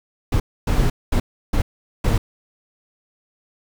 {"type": "noise bursts at uneven times", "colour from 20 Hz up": "brown", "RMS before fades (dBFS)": -17, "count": 5, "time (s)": [[0.32, 0.4], [0.67, 0.9], [1.12, 1.2], [1.53, 1.62], [2.04, 2.18]], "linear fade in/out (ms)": 5, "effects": []}